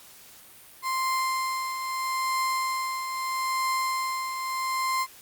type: tone with tremolo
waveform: 35% pulse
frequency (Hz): 1046.5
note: C6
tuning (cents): 0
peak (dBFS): -22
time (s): 0.82-5.07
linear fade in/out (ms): 50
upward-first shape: triangle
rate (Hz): 0.78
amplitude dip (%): 55
effects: white hiss -50 dBFS RMS until 5.21 s + Opus 48 kbps